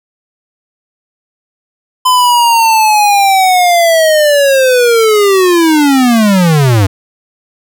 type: linear sweep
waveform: square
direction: down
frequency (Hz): 1020 to 91.8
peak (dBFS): -6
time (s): 2.05-6.87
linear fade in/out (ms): 10
effects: none